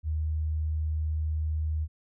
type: tone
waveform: sine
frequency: 77.78 Hz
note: D#2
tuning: in tune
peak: -26 dBFS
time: 0.03-1.88 s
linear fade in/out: 50 ms
effects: none